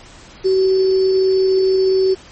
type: tone with sample-and-hold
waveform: sine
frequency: 379.5 Hz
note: F#4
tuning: 44 cents sharp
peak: -11 dBFS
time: 0.44-2.15 s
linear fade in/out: 20 ms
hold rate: 4900 Hz
effects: pink hiss -41 dBFS RMS until 2.31 s + MP3 32 kbps